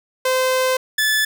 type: tone pair in turn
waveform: sawtooth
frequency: 516 / 1735.6 Hz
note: C5 / A6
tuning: -24 / -24 cents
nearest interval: octave + major sixth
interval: 2100 cents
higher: second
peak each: -12 dBFS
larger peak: neither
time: 0.25-0.77 / 0.98-1.25 s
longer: first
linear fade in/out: 5 ms
effects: none